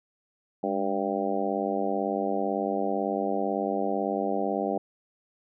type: harmonic tone with a mistuned harmonic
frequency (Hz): 98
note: G2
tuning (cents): 0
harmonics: 2 / 3 / 4 / 5 / 6 / 7 / 8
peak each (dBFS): -33 / -33 / -33 / -33 / -33 / -33 / -33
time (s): 0.63-4.78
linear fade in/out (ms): 5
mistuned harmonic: 2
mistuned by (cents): +68
effects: none